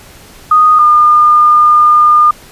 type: tone pair in turn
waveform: sine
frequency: 1239 / 1211.4 Hz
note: D#6 / D#6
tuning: -8 / -47 cents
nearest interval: unison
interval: 39 cents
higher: first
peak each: -3 dBFS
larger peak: neither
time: 0.51-0.79 / 0.79-2.31 s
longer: second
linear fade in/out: 5 ms
effects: pink hiss -37 dBFS RMS until 2.51 s + resampled to 32000 Hz